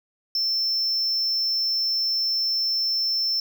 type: tone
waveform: triangle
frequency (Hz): 5340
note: E8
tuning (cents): +22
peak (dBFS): -20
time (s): 0.35-3.4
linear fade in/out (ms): 2
effects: none